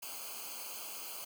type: noise with comb filter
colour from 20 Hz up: white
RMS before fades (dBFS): -44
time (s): 0.02-1.25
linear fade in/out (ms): 10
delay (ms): 0.54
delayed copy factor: -1
effects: none